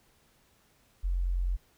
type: tone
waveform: sine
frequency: 44.61 Hz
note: F1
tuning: 38 cents sharp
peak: -26 dBFS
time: 1.03-1.57 s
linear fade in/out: 20 ms
effects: pink hiss -66 dBFS RMS until 1.77 s